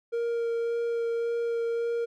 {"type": "tone with vibrato", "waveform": "triangle", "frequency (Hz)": 466.2, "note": "A#4", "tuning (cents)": 0, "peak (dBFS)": -24, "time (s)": [0.12, 2.06], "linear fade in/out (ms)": 20, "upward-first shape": "sine", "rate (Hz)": 1.8, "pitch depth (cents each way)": 9, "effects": []}